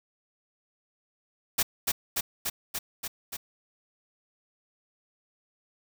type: noise with echo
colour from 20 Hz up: white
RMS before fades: -24 dBFS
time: 1.58-1.63 s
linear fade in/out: 10 ms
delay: 290 ms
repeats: 6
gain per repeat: -2 dB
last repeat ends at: 3.37 s
effects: none